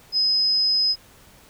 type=tone; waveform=sine; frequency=5060 Hz; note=D#8; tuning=28 cents sharp; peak=-17 dBFS; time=0.12-0.96 s; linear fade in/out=50 ms; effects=pink hiss -51 dBFS RMS until 1.49 s